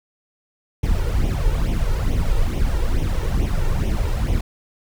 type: noise with flanger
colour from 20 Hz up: brown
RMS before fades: -19 dBFS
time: 0.83-4.41 s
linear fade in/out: 5 ms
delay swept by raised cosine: 0.32 to 2.22 ms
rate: 2.3 Hz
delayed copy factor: +0.7
effects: none